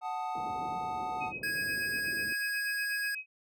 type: chord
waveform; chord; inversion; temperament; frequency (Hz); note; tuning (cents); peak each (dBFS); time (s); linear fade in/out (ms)
triangle; D# diminished; first; equal; 740 / 880 / 1244.5; F#5 / A5 / D#6; 0 / 0 / 0; -34 / -35 / -39; 0.01-1.33; 50
type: low-pass noise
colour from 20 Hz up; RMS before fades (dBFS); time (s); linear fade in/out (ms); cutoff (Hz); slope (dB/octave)
white; -46; 0.35-2.33; 5; 450; 24
type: tone with tremolo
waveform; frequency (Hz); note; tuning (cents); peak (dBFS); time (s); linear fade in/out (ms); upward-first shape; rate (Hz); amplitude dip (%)
sine; 2538; D#7; +34; -35; 1.2-3.26; 20; sine; 8.2; 90
type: tone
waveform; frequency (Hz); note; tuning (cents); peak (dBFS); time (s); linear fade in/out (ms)
square; 1652; G#6; -10; -32; 1.43-3.15; 5
effects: high-pass 80 Hz 12 dB/octave